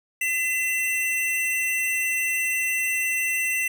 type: tone pair together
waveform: square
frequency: 2020 / 2703 Hz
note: B6 / E7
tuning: +39 / +43 cents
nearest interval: perfect fourth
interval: 504 cents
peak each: -27 / -25 dBFS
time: 0.21-3.68 s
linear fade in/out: 5 ms
effects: none